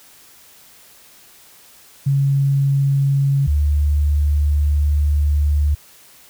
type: tone pair in turn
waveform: sine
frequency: 138.59 / 73.42 Hz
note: C#3 / D2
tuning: 0 / 0 cents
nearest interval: major seventh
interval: 1100 cents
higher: first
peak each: -13 dBFS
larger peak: neither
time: 2.06-3.47 / 3.47-5.75 s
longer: second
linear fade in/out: 10 ms
effects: white hiss -47 dBFS RMS until 6.29 s